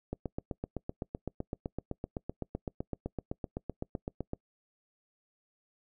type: click train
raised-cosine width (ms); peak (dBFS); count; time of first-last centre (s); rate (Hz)
2; -21; 34; 0.13-4.334; 7.85
effects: noise-tail reverb RT60 0.1 s tail -25 dB re dry